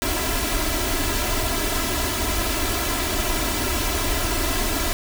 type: noise with comb filter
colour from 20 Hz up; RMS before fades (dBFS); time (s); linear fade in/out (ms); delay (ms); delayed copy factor
pink; -23; 0.02-4.93; 0; 3; +1
effects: none